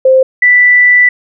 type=tone pair in turn; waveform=sine; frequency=523.3 / 1975.7 Hz; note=C5 / B6; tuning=0 / 0 cents; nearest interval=octave + major seventh; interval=2300 cents; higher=second; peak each=-3 dBFS; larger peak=neither; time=0.05-0.23 / 0.42-1.09 s; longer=second; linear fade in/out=5 ms; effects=none